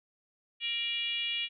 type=tone with frequency modulation; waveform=sine; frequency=2860 Hz; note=F7; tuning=41 cents sharp; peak=-30 dBFS; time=0.6-1.49 s; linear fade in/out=50 ms; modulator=496 Hz; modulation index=1.1; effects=none